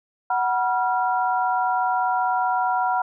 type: tone cluster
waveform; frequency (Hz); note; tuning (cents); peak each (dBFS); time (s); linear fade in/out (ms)
sine; 744 / 969 / 1384; F#5 / B5 / F6; +9 / -33 / -16; -22 / -23 / -27; 0.3-3.02; 5
effects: none